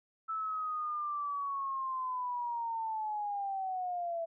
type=linear sweep; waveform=sine; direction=down; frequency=1318.5 to 659.3 Hz; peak=-33 dBFS; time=0.28-4.26 s; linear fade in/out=20 ms; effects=none